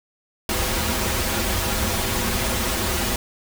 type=noise with comb filter; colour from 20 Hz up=pink; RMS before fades=-23 dBFS; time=0.49-3.16 s; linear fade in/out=2 ms; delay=6.8 ms; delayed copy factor=-0.95; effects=none